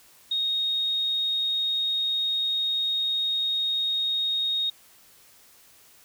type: tone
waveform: sine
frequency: 3729 Hz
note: A#7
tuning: in tune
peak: -23 dBFS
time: 0.31-4.7 s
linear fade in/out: 5 ms
effects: white hiss -55 dBFS RMS until 6.04 s